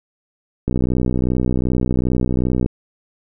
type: click train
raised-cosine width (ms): 3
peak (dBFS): -6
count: 125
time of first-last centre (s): 0.68-2.661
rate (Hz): 62.6
effects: none